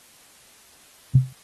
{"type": "tone with exponential decay", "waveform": "sine", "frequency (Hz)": 130, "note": "C3", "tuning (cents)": -11, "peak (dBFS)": -7, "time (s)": [1.15, 1.33], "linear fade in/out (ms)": 5, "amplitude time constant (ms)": 38, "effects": ["white hiss -52 dBFS RMS until 1.43 s", "AAC 32 kbps"]}